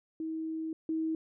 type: tone pair in turn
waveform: sine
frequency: 320 / 320 Hz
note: D#4 / D#4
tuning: +49 / +49 cents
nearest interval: unison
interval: 0 cents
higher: neither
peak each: -33 / -29 dBFS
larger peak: second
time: 0.2-0.73 / 0.89-1.15 s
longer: first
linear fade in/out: 2 ms
effects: none